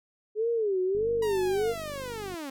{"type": "tone with vibrato", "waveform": "sine", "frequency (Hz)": 415.3, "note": "G#4", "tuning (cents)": 0, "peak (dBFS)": -24, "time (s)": [0.35, 1.75], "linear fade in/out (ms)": 50, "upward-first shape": "sine", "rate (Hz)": 1.6, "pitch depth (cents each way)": 210}
{"type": "click train", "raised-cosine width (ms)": 3, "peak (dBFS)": -31, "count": 70, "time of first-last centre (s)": [0.95, 2.341], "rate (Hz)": 49.6}
{"type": "linear sweep", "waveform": "sawtooth", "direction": "down", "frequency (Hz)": [966, 261.6], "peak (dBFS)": -31, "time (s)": [1.22, 2.5], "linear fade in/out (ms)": 5}
{"effects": []}